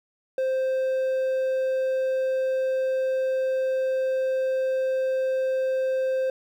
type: tone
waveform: triangle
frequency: 523.3 Hz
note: C5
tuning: in tune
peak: -20 dBFS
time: 0.38-6.3 s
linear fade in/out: 2 ms
effects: 10-bit